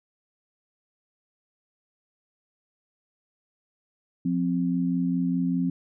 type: tone pair together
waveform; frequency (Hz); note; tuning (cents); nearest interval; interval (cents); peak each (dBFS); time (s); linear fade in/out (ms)
sine; 176.62 / 261.6; F3 / C4; +20 / 0; perfect fifth; 680; -25; 4.25-5.7; 5
effects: none